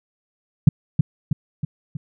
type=tone with echo; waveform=sine; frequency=146.83 Hz; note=D3; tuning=in tune; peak=-4 dBFS; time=0.67-0.69 s; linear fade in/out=5 ms; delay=320 ms; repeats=4; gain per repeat=-5 dB; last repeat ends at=1.97 s; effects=none